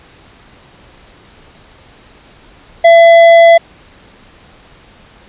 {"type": "tone with hard clipping", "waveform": "sine", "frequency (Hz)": 672, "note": "E5", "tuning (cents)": 33, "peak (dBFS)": -3, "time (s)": [2.84, 3.58], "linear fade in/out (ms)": 10, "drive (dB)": 8, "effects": ["pink hiss -42 dBFS RMS until 5.28 s", "resampled to 8000 Hz"]}